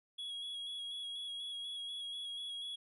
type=tone with vibrato; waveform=triangle; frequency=3334 Hz; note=G#7; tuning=6 cents sharp; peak=-39 dBFS; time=0.18-2.76 s; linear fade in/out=10 ms; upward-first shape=square; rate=4.1 Hz; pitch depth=17 cents each way; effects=resampled to 32000 Hz